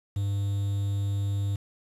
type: tone with quantisation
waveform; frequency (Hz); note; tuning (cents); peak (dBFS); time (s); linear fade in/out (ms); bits
triangle; 100; G2; +35; -23; 0.16-1.56; 5; 8
effects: resampled to 32000 Hz